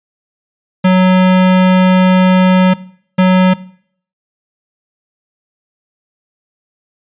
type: tone bursts at uneven times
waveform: square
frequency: 185 Hz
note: F#3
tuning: in tune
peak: -6 dBFS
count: 2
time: 0.84-2.74 / 3.18-3.54 s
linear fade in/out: 10 ms
effects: noise-tail reverb RT60 0.6 s tail -19 dB re dry + resampled to 8000 Hz